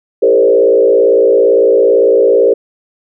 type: tone with frequency modulation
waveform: sine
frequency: 466.2 Hz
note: A#4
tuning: in tune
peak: -5 dBFS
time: 0.22-2.54 s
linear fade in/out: 10 ms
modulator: 57.8 Hz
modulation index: 1.4
effects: none